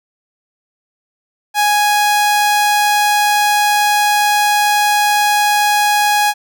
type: tone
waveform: sawtooth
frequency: 830.6 Hz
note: G#5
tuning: in tune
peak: -7 dBFS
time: 1.54-6.34 s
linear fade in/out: 50 ms
effects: none